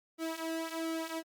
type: tone with flanger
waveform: sawtooth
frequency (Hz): 325.5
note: E4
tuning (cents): -22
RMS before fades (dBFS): -37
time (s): 0.18-1.23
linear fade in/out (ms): 50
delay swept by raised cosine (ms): 1.9 to 4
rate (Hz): 1.4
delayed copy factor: -0.75
effects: Opus 48 kbps